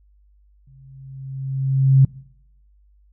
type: tone with exponential growth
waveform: sine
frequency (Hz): 134.3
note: C3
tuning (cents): +46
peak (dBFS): -7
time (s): 0.67-2.05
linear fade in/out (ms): 5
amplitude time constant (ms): 300
effects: noise-tail reverb RT60 0.8 s tail -23 dB re dry + added 50 Hz sine -52 dBFS peak until 3.12 s